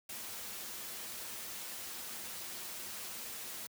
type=noise with comb filter; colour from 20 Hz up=white; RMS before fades=-44 dBFS; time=0.09-3.67 s; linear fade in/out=5 ms; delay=7 ms; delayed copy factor=-0.5; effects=high-pass 80 Hz 12 dB/octave